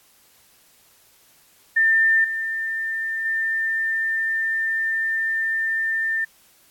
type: tone with level steps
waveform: sine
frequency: 1796 Hz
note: A6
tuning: 35 cents sharp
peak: -14 / -23 / -20 dBFS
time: 1.76-6.25 s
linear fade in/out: 10 ms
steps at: 2.24 / 3.25 s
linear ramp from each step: 5 ms
effects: white hiss -56 dBFS RMS until 6.7 s + AAC 64 kbps